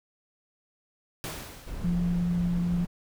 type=noise with exponential decay; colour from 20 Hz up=pink; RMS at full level=-34 dBFS; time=1.24-2.26 s; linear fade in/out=0 ms; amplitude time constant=220 ms
type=noise; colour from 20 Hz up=brown; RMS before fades=-35 dBFS; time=1.66-2.87 s; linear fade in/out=20 ms
type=tone; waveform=sine; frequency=174.4 Hz; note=F3; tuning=2 cents flat; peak=-24 dBFS; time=1.84-2.85 s; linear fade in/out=5 ms
effects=none